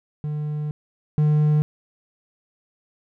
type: tone pair in turn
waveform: triangle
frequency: 150 / 150.87 Hz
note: D3 / D3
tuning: +37 / +47 cents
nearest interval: unison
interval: 10 cents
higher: second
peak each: -22 / -13 dBFS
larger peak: second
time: 0.24-0.71 / 1.18-1.62 s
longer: first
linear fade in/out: 0 ms
effects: none